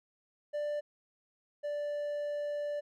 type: tone pair in turn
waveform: triangle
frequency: 590 / 585.9 Hz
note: D5 / D5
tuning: +8 / -4 cents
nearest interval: unison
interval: 12 cents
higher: first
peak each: -30 / -31 dBFS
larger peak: first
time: 0.53-0.81 / 1.63-2.81 s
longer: second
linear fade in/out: 20 ms
effects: none